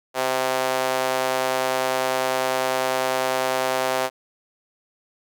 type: tone with high-pass filter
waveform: sawtooth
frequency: 130 Hz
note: C3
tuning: 11 cents flat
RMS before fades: -23 dBFS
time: 0.14-4.1 s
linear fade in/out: 50 ms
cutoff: 610 Hz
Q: 1.7
effects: none